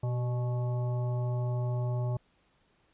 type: harmonic tone with a mistuned harmonic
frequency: 122.1 Hz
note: B2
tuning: 19 cents flat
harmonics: 1 / 3 / 5 / 7 / 9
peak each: -28 / -43 / -41 / -46 / -51 dBFS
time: 0.03-2.17 s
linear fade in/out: 5 ms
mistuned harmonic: 3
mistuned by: +59 cents
effects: pink hiss -69 dBFS RMS until 2.93 s + resampled to 8000 Hz